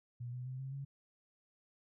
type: tone with pitch steps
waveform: sine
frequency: 121.1 / 125.15 / 129.34 / 133.67 / 138.15 Hz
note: B2 / B2 / C3 / C3 / C#3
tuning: -34 / +23 / -20 / +37 / -6 cents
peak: -40 dBFS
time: 0.2-0.85 s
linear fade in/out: 10 ms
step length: 130 ms
effects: none